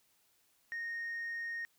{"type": "tone", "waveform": "sine", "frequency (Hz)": 1855, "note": "A#6", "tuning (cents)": -9, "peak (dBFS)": -35, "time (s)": [0.72, 1.65], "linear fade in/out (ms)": 0, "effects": ["tanh soft clip ceiling -35 dBFS", "white hiss -72 dBFS RMS until 1.78 s"]}